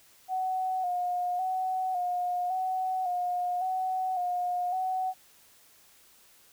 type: tone with vibrato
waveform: sine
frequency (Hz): 732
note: F#5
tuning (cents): -19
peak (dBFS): -27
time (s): 0.28-5.14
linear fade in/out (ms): 50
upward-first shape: square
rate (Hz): 0.9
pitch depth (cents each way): 38
effects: white hiss -59 dBFS RMS until 6.52 s